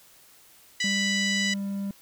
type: harmonic tone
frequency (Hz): 987.8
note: B5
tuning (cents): 0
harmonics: 2 / 3 / 4 / 5 / 6 / 7 / 8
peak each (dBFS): -27 / -31 / -33 / -35 / -37 / -38 / -39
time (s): 0.8-1.54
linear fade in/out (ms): 5
type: tone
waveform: triangle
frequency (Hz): 198.4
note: G3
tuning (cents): +21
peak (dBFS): -26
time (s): 0.84-1.91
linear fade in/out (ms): 2
effects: white hiss -55 dBFS RMS until 2.01 s

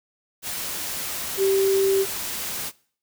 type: tone in noise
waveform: sine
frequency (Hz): 388.7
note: G4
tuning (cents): -15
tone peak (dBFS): -17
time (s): 1.37-2.06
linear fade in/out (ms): 50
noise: white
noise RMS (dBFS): -30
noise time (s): 0.42-2.72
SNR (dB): +10
effects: noise-tail reverb RT60 0.5 s tail -22 dB re dry

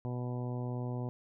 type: harmonic tone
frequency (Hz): 123.47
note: B2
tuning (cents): 0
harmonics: 1 / 2 / 3 / 4 / 5 / 6 / 7 / 8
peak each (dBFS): -35 / -41 / -45 / -47 / -49 / -51 / -52 / -53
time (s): 0.05-1.09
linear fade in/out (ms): 0
effects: none

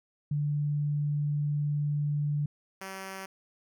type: tone pair in turn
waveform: sine / 5% pulse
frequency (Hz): 146.83 / 191.81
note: D3 / G3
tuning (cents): 0 / -37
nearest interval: perfect fourth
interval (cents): 463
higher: second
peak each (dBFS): -26 / -27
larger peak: first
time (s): 0.31-2.46 / 2.81-3.26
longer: first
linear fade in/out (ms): 5
effects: none

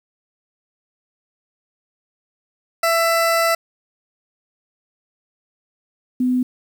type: tone pair in turn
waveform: 20% pulse / sine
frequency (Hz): 666 / 251.6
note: E5 / B3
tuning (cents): +18 / +32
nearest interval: octave + perfect fourth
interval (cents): 1686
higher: first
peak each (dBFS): -10 / -15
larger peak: first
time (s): 2.83-3.55 / 6.2-6.43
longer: first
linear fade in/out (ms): 5
effects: 8-bit

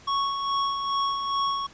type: tone with tremolo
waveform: square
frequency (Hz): 1108.7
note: C#6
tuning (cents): 0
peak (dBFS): -23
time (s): 0.07-1.67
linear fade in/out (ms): 10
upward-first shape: sine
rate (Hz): 2.4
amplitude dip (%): 45
effects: pink hiss -51 dBFS RMS until 1.73 s + resampled to 16000 Hz

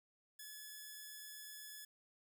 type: tone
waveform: 5% pulse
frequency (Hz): 1712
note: A6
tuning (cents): -48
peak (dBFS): -39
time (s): 0.39-1.85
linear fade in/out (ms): 5
effects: none

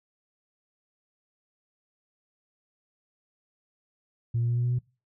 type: tone with pitch steps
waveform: sine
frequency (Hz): 117.1 / 118.39 / 119.7 / 121.02 / 122.36 / 123.71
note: A#2 / A#2 / A#2 / B2 / B2 / B2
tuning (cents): +8 / +27 / +46 / -35 / -16 / +3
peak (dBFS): -22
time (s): 4.34-4.79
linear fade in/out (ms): 10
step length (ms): 75
effects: noise-tail reverb RT60 0.3 s tail -23 dB re dry + tanh soft clip ceiling -20 dBFS

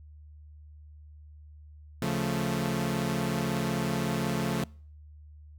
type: chord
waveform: sawtooth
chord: Db augmented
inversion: none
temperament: equal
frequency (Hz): 138.59 / 174.61 / 220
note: Db3 / F3 / A3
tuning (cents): 0 / 0 / 0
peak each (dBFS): -28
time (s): 2.02-4.64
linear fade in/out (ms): 2
effects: noise-tail reverb RT60 0.5 s tail -25 dB re dry + added 75 Hz sine -47 dBFS peak until 5.58 s

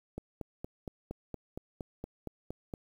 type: click train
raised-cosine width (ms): 2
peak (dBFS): -25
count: 12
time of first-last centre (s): 0.18-2.738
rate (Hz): 4.3
effects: 9-bit

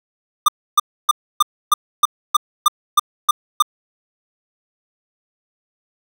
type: tone bursts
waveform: square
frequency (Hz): 1200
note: D6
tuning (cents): +37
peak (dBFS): -9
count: 11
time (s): 0.46-3.624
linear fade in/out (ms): 5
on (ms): 24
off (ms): 290
effects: none

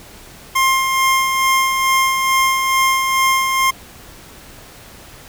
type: tone with tremolo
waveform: 25% pulse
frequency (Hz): 1060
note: C6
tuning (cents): +22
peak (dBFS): -8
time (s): 0.55-3.71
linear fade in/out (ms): 10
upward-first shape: sine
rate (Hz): 2.3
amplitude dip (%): 40
effects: pink hiss -40 dBFS RMS until 5.28 s

